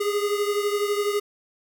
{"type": "beating tone pair", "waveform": "square", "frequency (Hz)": [408.2, 420.2], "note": ["G#4", "G#4"], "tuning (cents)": [-30, 20], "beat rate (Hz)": 12, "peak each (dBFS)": [-24, -29], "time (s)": [0, 1.2], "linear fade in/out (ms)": 10, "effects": []}